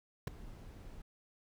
brown noise with ADSR envelope, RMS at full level -27 dBFS, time 0.27-1.02 s, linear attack 5 ms, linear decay 8 ms, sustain -23 dB, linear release 7 ms, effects none

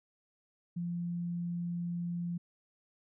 sine tone, 173 Hz, F3, 16 cents flat, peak -33 dBFS, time 0.76-2.38 s, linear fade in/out 10 ms, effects none

